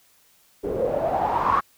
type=noise with low-pass filter sweep; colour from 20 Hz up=white; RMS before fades=-23 dBFS; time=0.63-1.61 s; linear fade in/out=20 ms; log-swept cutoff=410 to 1200 Hz; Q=6.8; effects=white hiss -59 dBFS RMS until 1.77 s